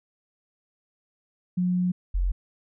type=tone pair in turn; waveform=sine; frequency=180.2 / 45.05 Hz; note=F#3 / F#1; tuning=-45 / -45 cents; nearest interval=2 octaves; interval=2400 cents; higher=first; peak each=-21 dBFS; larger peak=neither; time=1.57-1.92 / 2.14-2.32 s; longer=first; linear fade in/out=10 ms; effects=none